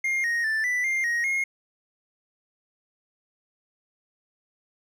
triangle tone with pitch steps, 2122 / 1869 / 1765 / 1980 / 2108 / 1881 / 2148 Hz, C7 / A#6 / A6 / B6 / C7 / A#6 / C7, +24 / +4 / +5 / +4 / +12 / +15 / +45 cents, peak -21 dBFS, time 0.04-1.44 s, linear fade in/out 5 ms, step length 200 ms, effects none

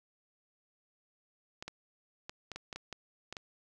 clicks, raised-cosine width 0.2 ms, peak -24 dBFS, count 10, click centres 1.625 / 1.68 / 2.295 / 2.517 / 2.56 / 2.728 / 2.76 / 2.927 / 3.326 / 3.368 s, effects none

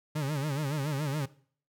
40% pulse tone with vibrato, 144.7 Hz, D3, 25 cents flat, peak -28 dBFS, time 0.15-1.26 s, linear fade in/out 10 ms, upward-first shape sine, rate 7.1 Hz, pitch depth 130 cents each way, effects noise-tail reverb RT60 0.5 s tail -19 dB re dry

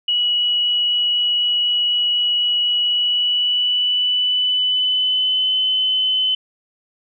sine tone with pitch glide, 2926 to 3036 Hz, F#7 to F#7, -20 to +44 cents, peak -15 dBFS, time 0.08-6.35 s, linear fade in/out 5 ms, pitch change +64 cents, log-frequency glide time 2.79-5.57 s, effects none

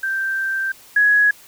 sine tone pair in turn, 1568 / 1672.8 Hz, G6 / G#6, 0 / +12 cents, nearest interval minor second, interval 112 cents, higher second, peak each -19 / -11 dBFS, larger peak second, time 0.03-0.72 / 0.96-1.31 s, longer first, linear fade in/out 5 ms, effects white hiss -46 dBFS RMS until 1.47 s

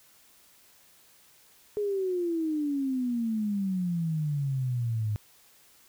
sine exponential sweep, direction down, 421.7 to 103.83 Hz, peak -26 dBFS, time 1.77-5.16 s, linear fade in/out 0 ms, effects white hiss -59 dBFS RMS until 5.88 s

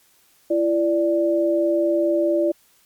sine tone pair together, 337.3 / 587.3 Hz, E4 / D5, +40 / 0 cents, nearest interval minor seventh, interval 960 cents, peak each -19 dBFS, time 0.5-2.52 s, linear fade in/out 10 ms, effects white hiss -58 dBFS RMS until 2.85 s + MP3 96 kbps

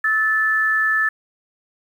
sine tone pair together, 1300 / 1749.9 Hz, E6 / A6, -24 / -10 cents, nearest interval perfect fourth, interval 514 cents, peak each -23 / -16 dBFS, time 0.04-1.09 s, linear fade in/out 5 ms, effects 8-bit

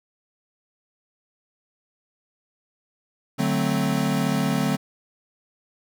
square chord, D dominant seventh, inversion none, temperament equal, 146.83 / 185 / 220 / 261.6 Hz, D3 / F#3 / A3 / C4, 0 / 0 / 0 / 0 cents, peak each -27 dBFS, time 3.38-4.77 s, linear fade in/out 20 ms, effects none

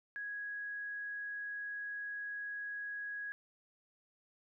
sine tone, 1661.2 Hz, G#6, in tune, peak -39 dBFS, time 0.16-3.32 s, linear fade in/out 0 ms, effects none

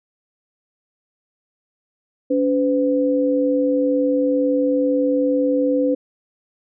sine tone pair together, 283.8 / 506 Hz, C#4 / B4, +41 / +42 cents, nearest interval minor seventh, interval 1001 cents, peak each -18 dBFS, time 2.3-5.95 s, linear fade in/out 10 ms, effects none

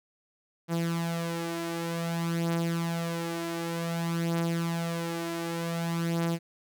sawtooth beating tone pair, 167.4 / 167.94 Hz, E3 / E3, +27 / +33 cents, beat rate 0.54 Hz, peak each -30 / -26 dBFS, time 0.68-6.39 s, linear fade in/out 50 ms, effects none

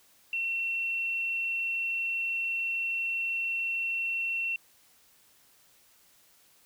sine tone, 2713 Hz, E7, 49 cents sharp, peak -28 dBFS, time 0.33-4.56 s, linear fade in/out 2 ms, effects white hiss -62 dBFS RMS until 6.65 s

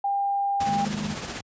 sine tone, 799 Hz, G5, 33 cents sharp, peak -22 dBFS, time 0.04-0.85 s, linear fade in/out 5 ms
pink noise with tremolo, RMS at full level -31 dBFS, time 0.6-1.41 s, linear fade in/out 5 ms, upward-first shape triangle, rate 16 Hz, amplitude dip 50%
sine chord, D# suspended fourth, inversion none, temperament equal with one note detuned, 155.56 / 206.1 / 233.1 Hz, D#3 / G#3 / A#3, 0 / -13 / 0 cents, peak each -35 / -29 / -35 dBFS, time 0.65-1.16 s, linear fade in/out 50 ms
effects high-pass 80 Hz 12 dB/octave + resampled to 16000 Hz

